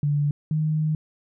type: tone pair in turn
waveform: sine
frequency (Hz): 145.7 / 154.9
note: D3 / D#3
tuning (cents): -13 / -7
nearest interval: minor second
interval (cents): 106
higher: second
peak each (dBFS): -19 / -20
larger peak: first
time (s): 0.03-0.31 / 0.51-0.95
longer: second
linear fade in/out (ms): 2
effects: none